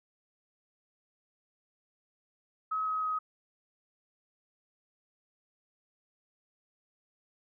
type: tone with pitch steps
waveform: sine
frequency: 1278 / 1269.9 / 1261.9 Hz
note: D#6 / D#6 / D#6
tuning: +46 / +35 / +24 cents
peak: -29 dBFS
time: 2.71-3.19 s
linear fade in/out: 10 ms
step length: 160 ms
effects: none